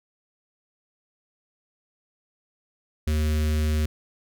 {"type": "tone with notch filter", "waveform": "square", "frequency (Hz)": 76.6, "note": "D#2", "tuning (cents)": -27, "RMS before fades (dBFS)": -23, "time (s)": [3.07, 3.86], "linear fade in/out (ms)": 5, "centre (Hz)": 840, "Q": 0.75, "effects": []}